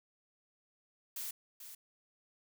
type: noise with echo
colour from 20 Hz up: blue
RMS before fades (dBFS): -41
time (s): 1.16-1.31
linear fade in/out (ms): 5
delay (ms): 440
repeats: 1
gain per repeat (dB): -9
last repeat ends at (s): 1.75
effects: none